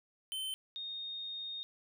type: tone pair in turn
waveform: square / sine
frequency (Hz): 3080 / 3698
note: G7 / A#7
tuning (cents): -31 / -15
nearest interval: minor third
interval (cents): 316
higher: second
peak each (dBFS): -37 / -39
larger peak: first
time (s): 0.32-0.54 / 0.76-1.63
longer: second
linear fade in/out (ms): 0
effects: none